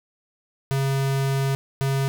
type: tone pair in turn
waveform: square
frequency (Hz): 136.2 / 136.2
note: C#3 / C#3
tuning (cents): -30 / -30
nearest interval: unison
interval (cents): 0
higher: neither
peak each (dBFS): -21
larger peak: neither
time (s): 0.71-1.55 / 1.81-2.08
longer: first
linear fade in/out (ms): 0
effects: none